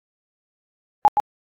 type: tone with echo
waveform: sine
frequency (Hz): 837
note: G#5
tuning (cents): +13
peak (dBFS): -9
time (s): 1.05-1.08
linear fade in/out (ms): 0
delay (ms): 120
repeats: 1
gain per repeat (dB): -5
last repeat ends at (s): 1.2
effects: AAC 64 kbps